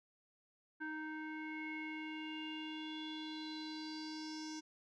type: tone with low-pass filter sweep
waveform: square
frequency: 311.1 Hz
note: D#4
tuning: in tune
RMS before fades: -45 dBFS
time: 0.8-4.61 s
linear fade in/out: 20 ms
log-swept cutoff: 1600 to 5800 Hz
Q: 6.6
effects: none